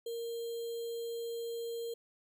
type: tone with sample-and-hold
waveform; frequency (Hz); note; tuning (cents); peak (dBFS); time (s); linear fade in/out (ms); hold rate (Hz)
sine; 464.4; A#4; -7; -36; 0.06-1.94; 5; 3675
effects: none